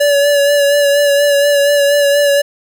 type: tone with vibrato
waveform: square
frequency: 572 Hz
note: D5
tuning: 46 cents flat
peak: -9 dBFS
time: 0-2.42 s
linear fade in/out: 10 ms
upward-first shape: sine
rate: 4.2 Hz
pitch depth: 27 cents each way
effects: none